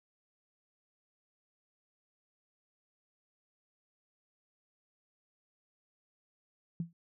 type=tone with exponential decay; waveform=sine; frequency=168.3 Hz; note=E3; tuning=36 cents sharp; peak=-29 dBFS; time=6.8-6.93 s; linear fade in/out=2 ms; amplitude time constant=27 ms; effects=none